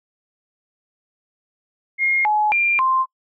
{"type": "tone with pitch steps", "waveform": "sine", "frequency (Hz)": [2138, 847, 2387, 1047], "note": ["C7", "G#5", "D7", "C6"], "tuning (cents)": [37, 34, 28, 1], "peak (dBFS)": -15, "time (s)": [1.98, 3.06], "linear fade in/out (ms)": 50, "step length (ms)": 270, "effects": ["noise-tail reverb RT60 0.1 s tail -25 dB re dry"]}